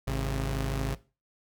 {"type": "tone pair together", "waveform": "sawtooth", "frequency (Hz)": [53.11, 135.1], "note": ["G#1", "C#3"], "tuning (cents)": [39, -44], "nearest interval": "octave + major third", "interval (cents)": 1617, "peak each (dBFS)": [-26, -28], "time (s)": [0.07, 0.95], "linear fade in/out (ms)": 10, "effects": ["noise-tail reverb RT60 0.3 s tail -17 dB re dry"]}